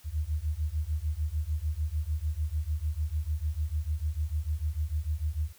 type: beating tone pair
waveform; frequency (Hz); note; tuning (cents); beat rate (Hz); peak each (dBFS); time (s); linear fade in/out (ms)
sine; 73.42 / 80.12; D2 / E2; 0 / -49; 6.7; -31; 0.04-5.53; 50
effects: white hiss -58 dBFS RMS until 5.58 s